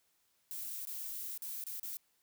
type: noise with dropouts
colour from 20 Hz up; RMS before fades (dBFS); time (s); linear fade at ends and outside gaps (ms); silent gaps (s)
violet; -42; 0.51-1.97; 0; 0.852-0.872 / 1.376-1.421 / 1.639-1.667 / 1.797-1.83
effects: white hiss -75 dBFS RMS until 2.22 s